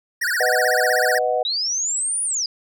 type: tone with vibrato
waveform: square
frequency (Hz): 1661.2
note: G#6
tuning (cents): 0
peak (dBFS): -20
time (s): 0.21-1.19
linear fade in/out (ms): 10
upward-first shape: sine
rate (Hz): 16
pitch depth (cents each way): 250
type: chord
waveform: sine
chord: B major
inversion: none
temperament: equal with one note detuned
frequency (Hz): 496.7 / 622.3 / 740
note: B4 / D#5 / F#5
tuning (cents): +10 / 0 / 0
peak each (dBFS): -22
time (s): 0.4-1.43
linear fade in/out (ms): 5
type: linear two-way sweep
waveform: sine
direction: up then down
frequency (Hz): 3729 to 9800 to 4721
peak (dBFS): -20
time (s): 1.45-2.46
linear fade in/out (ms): 2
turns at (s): 2.23
effects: none